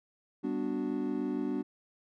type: chord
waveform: triangle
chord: G major seventh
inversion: none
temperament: equal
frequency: 196 / 246.9 / 293.7 / 370 Hz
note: G3 / B3 / D4 / F#4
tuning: 0 / 0 / 0 / 0 cents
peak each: -37 / -33 / -32 / -36 dBFS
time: 0.43-1.63 s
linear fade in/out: 20 ms
effects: none